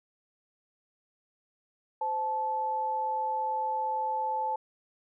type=tone pair together; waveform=sine; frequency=518 / 871.2 Hz; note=C5 / A5; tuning=-17 / -17 cents; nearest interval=major sixth; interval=900 cents; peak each=-37 / -28 dBFS; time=2.01-4.56 s; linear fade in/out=5 ms; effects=none